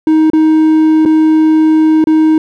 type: tone with dropouts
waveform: triangle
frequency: 314.1 Hz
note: D#4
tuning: 16 cents sharp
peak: -3 dBFS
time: 0.07-2.38 s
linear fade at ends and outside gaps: 2 ms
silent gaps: 0.301-0.333 / 1.052-1.058 / 2.041-2.071 s
effects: none